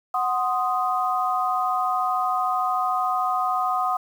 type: chord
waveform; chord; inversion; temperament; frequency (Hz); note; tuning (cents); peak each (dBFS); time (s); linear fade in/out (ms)
sine; C diminished; second; equal; 740 / 1046.5 / 1244.5; Gb5 / C6 / Eb6; 0 / 0 / 0; -24 / -28 / -24; 0.14-3.97; 5
effects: 8-bit